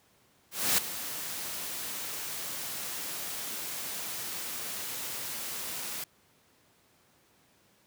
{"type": "noise with ADSR envelope", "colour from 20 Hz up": "white", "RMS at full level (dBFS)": -24, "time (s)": [0.51, 6.04], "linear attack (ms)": 270, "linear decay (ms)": 6, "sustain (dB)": -13, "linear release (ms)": 4, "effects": ["pink hiss -65 dBFS RMS until 7.86 s", "high-pass 100 Hz 12 dB/octave"]}